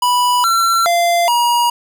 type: tone with pitch steps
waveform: square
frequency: 984 / 1354 / 690 / 955 Hz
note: B5 / E6 / F5 / A#5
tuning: -7 / +46 / -21 / +42 cents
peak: -12 dBFS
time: 0.02-1.7 s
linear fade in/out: 5 ms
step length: 420 ms
effects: none